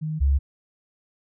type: tone pair in turn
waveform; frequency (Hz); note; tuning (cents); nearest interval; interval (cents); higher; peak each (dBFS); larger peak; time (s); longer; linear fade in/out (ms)
sine; 155.56 / 69.17; D#3 / C#2; 0 / -3; octave + major second; 1403; first; -25 / -16; second; 0.01-0.2 / 0.2-0.39; neither; 20
effects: none